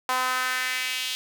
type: tone with high-pass filter sweep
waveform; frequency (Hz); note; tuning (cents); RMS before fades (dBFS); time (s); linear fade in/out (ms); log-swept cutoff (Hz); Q
sawtooth; 255.3; C4; -42; -27; 0.09-1.15; 0; 950 to 3300; 2.3
effects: none